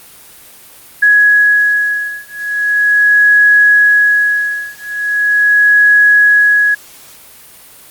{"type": "beating tone pair", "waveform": "sine", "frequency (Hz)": [1673, 1673.4], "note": ["G#6", "G#6"], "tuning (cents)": [12, 13], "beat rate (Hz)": 0.4, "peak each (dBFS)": -10, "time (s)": [1.02, 6.75], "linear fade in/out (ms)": 10, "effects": ["white hiss -38 dBFS RMS until 7.9 s", "Opus 32 kbps"]}